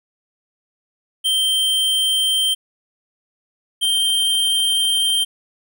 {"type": "tone pair in turn", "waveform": "square", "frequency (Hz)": [3136, 3154], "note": ["G7", "G7"], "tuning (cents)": [0, 10], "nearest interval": "unison", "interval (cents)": 10, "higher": "second", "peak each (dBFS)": [-16, -16], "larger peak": "neither", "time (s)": [[1.24, 2.55], [3.81, 5.25]], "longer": "second", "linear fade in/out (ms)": 20, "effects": []}